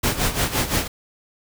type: noise with tremolo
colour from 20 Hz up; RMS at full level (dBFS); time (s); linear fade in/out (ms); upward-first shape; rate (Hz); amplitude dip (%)
pink; -19; 0.03-0.88; 10; sine; 5.8; 75
effects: none